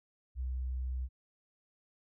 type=tone with vibrato; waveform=sine; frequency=63.6 Hz; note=C2; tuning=48 cents flat; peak=-33 dBFS; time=0.35-1.09 s; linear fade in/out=50 ms; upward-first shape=sine; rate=20 Hz; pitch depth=15 cents each way; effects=none